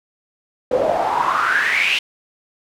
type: noise with band-pass filter sweep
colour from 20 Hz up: pink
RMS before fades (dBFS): -18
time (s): 0.71-1.99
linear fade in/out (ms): 5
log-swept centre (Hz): 490 to 2900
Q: 7.7
effects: none